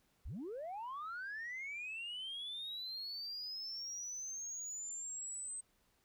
sine linear sweep, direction up, 30.87 to 8280 Hz, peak -40 dBFS, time 0.25-5.61 s, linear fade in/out 10 ms, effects tanh soft clip ceiling -39 dBFS + pink hiss -75 dBFS RMS until 6.04 s

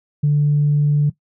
sine tone, 146.83 Hz, D3, in tune, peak -11 dBFS, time 0.23-1.1 s, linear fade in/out 10 ms, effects noise-tail reverb RT60 0.1 s tail -17 dB re dry + tanh soft clip ceiling -8 dBFS

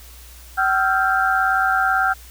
sine tone cluster, 763 / 1308 / 1386 / 1578 Hz, G5 / E6 / F6 / G6, -47 / -14 / -14 / +11 cents, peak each -20 / -26 / -19 / -22 dBFS, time 0.57-2.14 s, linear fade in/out 20 ms, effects added 60 Hz sine -41 dBFS peak until 2.3 s + white hiss -45 dBFS RMS until 2.3 s

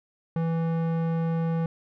square tone with low-pass filter, 164.81 Hz, E3, in tune, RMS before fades -26 dBFS, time 0.36-1.66 s, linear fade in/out 2 ms, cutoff 1200 Hz, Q 0.56, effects none

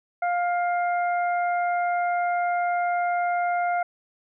harmonic tone, 704 Hz, F5, 14 cents sharp, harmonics 1 / 2 / 3, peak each -22 / -31 / -35 dBFS, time 0.22-3.83 s, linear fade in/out 5 ms, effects none

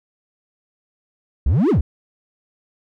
triangle exponential two-way sweep, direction up then down, 55 to 442.1 to 55 Hz, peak -11 dBFS, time 1.46-1.81 s, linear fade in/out 5 ms, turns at 1.7 s, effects none

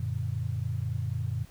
sine chord, Gb augmented, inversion none, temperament equal, 92.5 / 116.54 / 146.83 Hz, Gb2 / Bb2 / D3, 0 / 0 / 0 cents, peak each -33 / -31 / -36 dBFS, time 0-1.45 s, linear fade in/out 5 ms, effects pink hiss -57 dBFS RMS until 1.5 s

